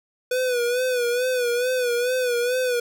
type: tone with vibrato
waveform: square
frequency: 493.9 Hz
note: B4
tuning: in tune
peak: -21 dBFS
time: 0.31-2.8 s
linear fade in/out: 5 ms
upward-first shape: sine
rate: 2.3 Hz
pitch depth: 65 cents each way
effects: none